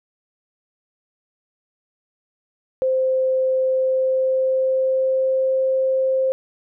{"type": "tone with pitch glide", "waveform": "sine", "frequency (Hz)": [521, 526.1], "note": ["C5", "C5"], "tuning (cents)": [-7, 9], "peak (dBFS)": -16, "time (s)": [2.82, 6.32], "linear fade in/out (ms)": 0, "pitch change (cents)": 16, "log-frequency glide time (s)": [3.63, 5.57], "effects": []}